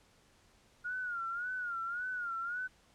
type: tone with vibrato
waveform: sine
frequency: 1426 Hz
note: F6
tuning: 36 cents sharp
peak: -35 dBFS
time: 0.84-2.68 s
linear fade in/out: 20 ms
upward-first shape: sine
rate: 1.8 Hz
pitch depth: 100 cents each way
effects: pink hiss -66 dBFS RMS until 2.94 s + low-pass 9000 Hz 12 dB/octave

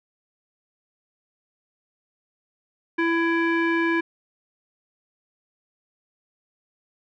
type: tone with low-pass filter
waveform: square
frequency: 333.3 Hz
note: E4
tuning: 19 cents sharp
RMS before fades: -22 dBFS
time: 2.98-4.01 s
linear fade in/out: 10 ms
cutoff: 2000 Hz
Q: 7
effects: none

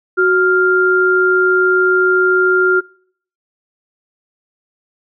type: tone pair together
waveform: sine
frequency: 370 / 1396.9 Hz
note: F#4 / F6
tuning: 0 / 0 cents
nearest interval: octave + major seventh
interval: 2300 cents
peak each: -12 dBFS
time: 0.17-2.81 s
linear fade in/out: 20 ms
effects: noise-tail reverb RT60 0.6 s tail -25 dB re dry

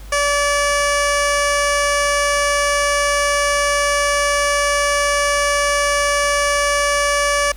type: tone with low-pass filter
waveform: 15% pulse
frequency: 576 Hz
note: D5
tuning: 34 cents flat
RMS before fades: -17 dBFS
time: 0.12-7.52 s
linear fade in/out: 5 ms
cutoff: 8300 Hz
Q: 1.8
effects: added 50 Hz sine -32 dBFS peak until 7.56 s + pink hiss -44 dBFS RMS until 7.56 s

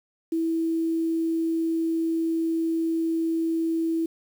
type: tone with quantisation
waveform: sine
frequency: 327.6 Hz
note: E4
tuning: 11 cents flat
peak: -22 dBFS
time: 0.32-4.06 s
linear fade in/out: 5 ms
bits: 8
effects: none

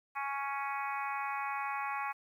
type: harmonic tone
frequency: 277.8 Hz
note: C#4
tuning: 4 cents sharp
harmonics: 3 / 4 / 5 / 6 / 7 / 8 / 9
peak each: -38 / -38 / -44 / -46 / -46 / -45 / -45 dBFS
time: 0.15-2.13 s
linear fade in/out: 20 ms
effects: 11-bit

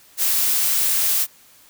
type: noise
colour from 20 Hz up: blue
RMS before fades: -19 dBFS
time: 0.17-1.27 s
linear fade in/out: 50 ms
effects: white hiss -51 dBFS RMS until 1.69 s

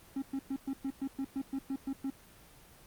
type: tone bursts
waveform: triangle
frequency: 270.6 Hz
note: C#4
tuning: 42 cents flat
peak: -30 dBFS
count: 12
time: 0.16-2.102 s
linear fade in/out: 5 ms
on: 61 ms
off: 110 ms
effects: pink hiss -57 dBFS RMS until 2.86 s + Opus 24 kbps

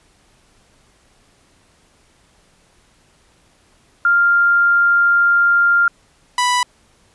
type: tone pair in turn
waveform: sine / sawtooth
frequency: 1396.9 / 987.8 Hz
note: F6 / B5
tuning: 0 / 0 cents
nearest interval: tritone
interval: 600 cents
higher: first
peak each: -10 dBFS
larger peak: neither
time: 4.05-5.88 / 6.38-6.63 s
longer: first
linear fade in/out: 2 ms
effects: pink hiss -55 dBFS RMS until 7.14 s + resampled to 24000 Hz

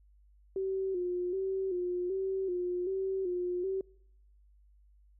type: tone with vibrato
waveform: sine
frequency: 370 Hz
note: F#4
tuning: in tune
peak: -30 dBFS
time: 0.56-3.81 s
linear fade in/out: 2 ms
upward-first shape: square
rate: 1.3 Hz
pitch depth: 61 cents each way
effects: noise-tail reverb RT60 0.8 s tail -26 dB re dry + added 50 Hz sine -59 dBFS peak until 5.19 s

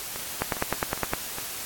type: two click trains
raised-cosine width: 0.5 ms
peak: -9 / -19 dBFS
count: 8 / 4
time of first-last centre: 0.42-1.135 / 0.16-1.384 s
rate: 9.79 / 2.45 Hz
effects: white hiss -35 dBFS RMS until 1.65 s + AAC 64 kbps

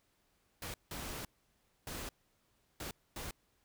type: noise bursts at uneven times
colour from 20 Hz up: pink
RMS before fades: -43 dBFS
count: 5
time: 0.62-0.74 / 0.91-1.25 / 1.87-2.09 / 2.8-2.91 / 3.16-3.31 s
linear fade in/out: 2 ms
effects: pink hiss -75 dBFS RMS until 3.64 s

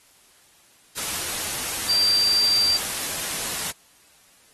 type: tone in noise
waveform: sine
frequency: 4699 Hz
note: D8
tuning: in tune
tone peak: -17 dBFS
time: 1.88-2.78 s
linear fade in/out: 20 ms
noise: white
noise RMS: -28 dBFS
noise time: 0.96-3.72 s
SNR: +8 dB
effects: white hiss -56 dBFS RMS until 4.53 s + AAC 32 kbps

